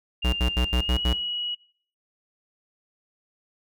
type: tone with pitch glide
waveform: sine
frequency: 2800 to 2914 Hz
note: F7 to F#7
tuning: +4 to -27 cents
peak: -27 dBFS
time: 0.22-1.55 s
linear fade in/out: 10 ms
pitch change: +69 cents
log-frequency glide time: 0.75-1.01 s
type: tone bursts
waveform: square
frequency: 61.74 Hz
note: B1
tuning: in tune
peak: -21 dBFS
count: 6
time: 0.24-1.135 s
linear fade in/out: 10 ms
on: 90 ms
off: 71 ms
effects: noise-tail reverb RT60 0.5 s tail -21 dB re dry